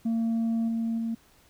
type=tone with level steps; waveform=sine; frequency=227.9 Hz; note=A#3; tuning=39 cents flat; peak=-21 / -24 / -26 dBFS; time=0.05-1.15 s; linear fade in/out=10 ms; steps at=0.68 / 0.98 s; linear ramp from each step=5 ms; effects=tanh soft clip ceiling -23 dBFS + pink hiss -60 dBFS RMS until 1.49 s